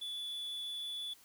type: tone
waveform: triangle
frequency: 3449 Hz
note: A7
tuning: 35 cents flat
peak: -37 dBFS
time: 0.01-1.14 s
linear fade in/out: 10 ms
effects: white hiss -62 dBFS RMS until 1.24 s